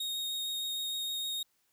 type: tone with vibrato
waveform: 40% pulse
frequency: 3729 Hz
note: A#7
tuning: in tune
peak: -32 dBFS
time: 0-1.43 s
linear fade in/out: 5 ms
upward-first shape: triangle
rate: 6.5 Hz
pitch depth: 12 cents each way
effects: white hiss -74 dBFS RMS until 1.72 s